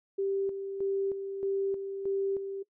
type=tone with tremolo; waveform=sine; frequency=392 Hz; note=G4; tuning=in tune; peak=-27 dBFS; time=0.18-2.63 s; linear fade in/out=10 ms; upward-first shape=square; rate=1.6 Hz; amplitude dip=55%; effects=noise-tail reverb RT60 0.1 s tail -19 dB re dry